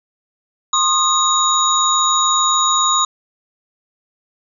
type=tone cluster; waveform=sine; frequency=1065 / 1232 / 3794 / 6830 Hz; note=C6 / D#6 / A#7 / G#8; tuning=+30 / -17 / +30 / +48 cents; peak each=-18 dBFS; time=0.73-3.05 s; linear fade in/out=5 ms; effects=none